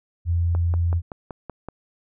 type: tone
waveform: sine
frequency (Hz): 85.4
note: F2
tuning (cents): -38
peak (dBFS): -18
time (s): 0.25-1.02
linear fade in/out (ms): 50
type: click train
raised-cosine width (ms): 1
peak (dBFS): -19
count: 7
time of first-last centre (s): 0.55-1.686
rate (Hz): 5.28
effects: none